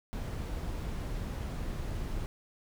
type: noise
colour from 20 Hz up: brown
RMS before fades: -36 dBFS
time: 0.13-2.26 s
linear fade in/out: 0 ms
effects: none